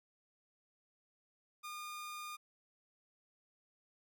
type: tone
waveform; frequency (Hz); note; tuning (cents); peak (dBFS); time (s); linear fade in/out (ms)
sawtooth; 1215; D#6; -42; -40; 1.63-2.37; 20
effects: none